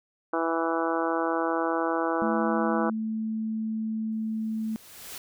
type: harmonic tone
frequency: 164.81 Hz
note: E3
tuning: in tune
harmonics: 2 / 3 / 4 / 5 / 6 / 7 / 8 / 9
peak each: -29 / -31 / -32 / -33 / -34 / -34 / -35 / -36 dBFS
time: 0.33-2.9 s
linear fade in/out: 5 ms
type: tone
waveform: sine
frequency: 220 Hz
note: A3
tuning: in tune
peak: -27 dBFS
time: 2.22-4.76 s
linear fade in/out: 0 ms
type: noise with exponential growth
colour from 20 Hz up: white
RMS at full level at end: -38 dBFS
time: 4.12-5.18 s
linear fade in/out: 2 ms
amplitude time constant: 230 ms
effects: none